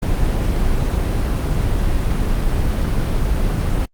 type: noise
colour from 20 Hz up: brown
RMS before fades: -17 dBFS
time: 0.02-3.86 s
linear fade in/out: 10 ms
effects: Opus 32 kbps